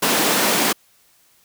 pink high-pass noise, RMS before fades -18 dBFS, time 0.02-0.73 s, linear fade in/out 10 ms, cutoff 210 Hz, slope 24 dB/octave, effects white hiss -57 dBFS RMS until 1.44 s

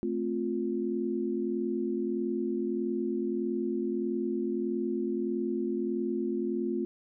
sine chord, F major, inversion first, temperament equal with one note detuned, 220 / 261.6 / 351.3 Hz, A3 / C4 / F4, 0 / 0 / +10 cents, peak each -33 / -34 / -31 dBFS, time 0.03-6.85 s, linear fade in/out 0 ms, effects none

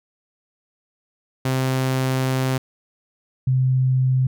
sawtooth / sine tone pair in turn, 130.81 / 129.61 Hz, C3 / C3, 0 / -16 cents, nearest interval unison, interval 16 cents, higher first, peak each -15 dBFS, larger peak neither, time 1.45-2.58 / 3.47-4.27 s, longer first, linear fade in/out 5 ms, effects none

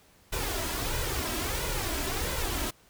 pink noise with flanger, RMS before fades -31 dBFS, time 0.32-2.71 s, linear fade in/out 10 ms, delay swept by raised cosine 2 to 3.1 ms, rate 1.5 Hz, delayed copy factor +0.6, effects pink hiss -60 dBFS RMS until 2.89 s

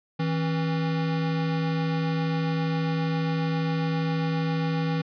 square tone pair together, 161.9 / 272.3 Hz, E3 / C#4, -31 / -31 cents, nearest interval major sixth, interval 900 cents, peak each -25 / -33 dBFS, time 0.19-5.02 s, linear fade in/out 10 ms, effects resampled to 11025 Hz

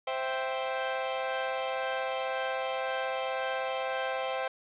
sawtooth chord, C major, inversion none, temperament equal, 523.3 / 659.3 / 784 Hz, C5 / E5 / G5, 0 / 0 / 0 cents, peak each -29 / -33 / -31 dBFS, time 0.07-4.48 s, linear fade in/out 5 ms, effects resampled to 8000 Hz + 9-bit

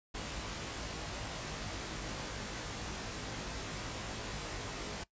pink noise with comb filter, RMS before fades -41 dBFS, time 0.14-5.04 s, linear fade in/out 10 ms, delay 19 ms, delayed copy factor +1, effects noise-tail reverb RT60 0.1 s tail -19 dB re dry + resampled to 16000 Hz

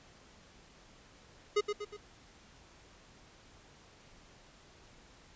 square tone with echo, 415.3 Hz, G#4, in tune, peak -26 dBFS, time 1.56-1.61 s, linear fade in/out 10 ms, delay 120 ms, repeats 3, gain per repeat -6 dB, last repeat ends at 1.97 s, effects pink hiss -59 dBFS RMS until 5.35 s + resampled to 16000 Hz

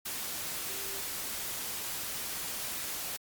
sine tone in noise, 392 Hz, G4, in tune, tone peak -48 dBFS, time 0.68-1.01 s, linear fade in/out 10 ms, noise white, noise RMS -37 dBFS, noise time 0.05-3.17 s, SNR -14 dB, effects Opus 48 kbps

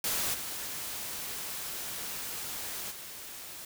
white noise with level steps, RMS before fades -31 / -38 / -44 dBFS, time 0.04-3.65 s, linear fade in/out 2 ms, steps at 0.33 / 2.9 s, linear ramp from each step 20 ms, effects none

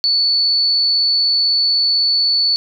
sine tone, 4458 Hz, C#8, 9 cents sharp, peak -12 dBFS, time 0.04-2.56 s, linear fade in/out 0 ms, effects none

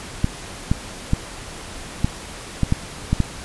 clicks, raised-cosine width 5 ms, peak -4 dBFS, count 8, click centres 0.244 / 0.715 / 1.134 / 2.045 / 2.633 / 2.724 / 3.13 / 3.203 s, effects pink hiss -35 dBFS RMS until 3.44 s + resampled to 24000 Hz

